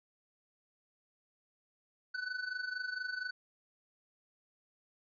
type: tone with amplitude modulation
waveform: square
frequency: 1499 Hz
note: F#6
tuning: 22 cents sharp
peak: -34 dBFS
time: 2.14-3.31 s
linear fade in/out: 10 ms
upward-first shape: sine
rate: 24.3 Hz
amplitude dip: 75%
effects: resampled to 11025 Hz